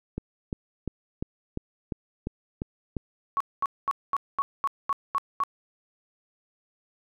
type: click train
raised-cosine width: 3 ms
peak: -17 dBFS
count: 9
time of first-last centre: 0.18-2.967 s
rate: 2.87 Hz
type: tone bursts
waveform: sine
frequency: 1113 Hz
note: C#6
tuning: 7 cents sharp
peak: -22 dBFS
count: 9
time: 3.37-5.436 s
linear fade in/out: 0 ms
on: 34 ms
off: 220 ms
effects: none